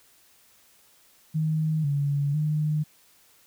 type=tone with pitch steps; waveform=sine; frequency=156.7 / 142.6 / 152.3 Hz; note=D#3 / C#3 / D#3; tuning=+13 / +49 / -37 cents; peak=-22 dBFS; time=1.34-2.84 s; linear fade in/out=20 ms; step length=500 ms; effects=white hiss -59 dBFS RMS until 3.46 s